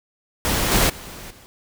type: noise with level steps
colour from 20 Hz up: pink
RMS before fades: -21 / -17 / -37 / -47 dBFS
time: 0.45-1.46 s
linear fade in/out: 0 ms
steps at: 0.71 / 0.89 / 1.3 s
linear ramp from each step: 10 ms
effects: none